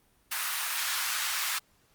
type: high-pass noise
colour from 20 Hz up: pink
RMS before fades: -31 dBFS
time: 0.31-1.59 s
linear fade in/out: 10 ms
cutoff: 1100 Hz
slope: 24 dB/octave
effects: pink hiss -66 dBFS RMS until 1.94 s + Opus 32 kbps